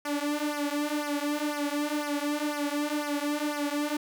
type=tone with flanger; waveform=sawtooth; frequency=293.7 Hz; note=D4; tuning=in tune; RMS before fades=-30 dBFS; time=0.05-3.97 s; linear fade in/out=5 ms; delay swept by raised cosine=0.25 to 4.85 ms; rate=2 Hz; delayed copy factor=-0.95; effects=none